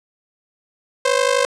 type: ring-modulated tone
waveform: sawtooth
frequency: 523.3 Hz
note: C5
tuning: in tune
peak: -8 dBFS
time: 1.05-1.45 s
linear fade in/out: 0 ms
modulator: 25.8 Hz
effects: resampled to 22050 Hz + 8-bit